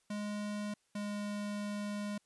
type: tone pair in turn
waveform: square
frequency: 207.7 / 206.1 Hz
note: G#3 / G#3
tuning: 0 / -13 cents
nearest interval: unison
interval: 13 cents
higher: first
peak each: -37 / -37 dBFS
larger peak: neither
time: 0.1-0.74 / 0.95-2.18 s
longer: second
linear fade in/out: 5 ms
effects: white hiss -75 dBFS RMS until 2.25 s + resampled to 24000 Hz